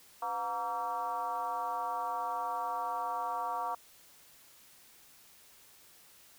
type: tone with frequency modulation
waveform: sine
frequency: 932.3 Hz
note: A#5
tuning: in tune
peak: -32 dBFS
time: 0.22-3.75 s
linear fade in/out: 5 ms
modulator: 215 Hz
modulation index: 1.3
effects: white hiss -59 dBFS RMS until 6.38 s